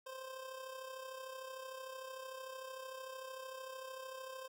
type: tone with amplitude modulation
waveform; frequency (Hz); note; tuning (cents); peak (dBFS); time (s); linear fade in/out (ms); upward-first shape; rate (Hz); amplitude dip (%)
25% pulse; 523.3; C5; 0; -40; 0.06-4.48; 10; sine; 33.3; 50
effects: none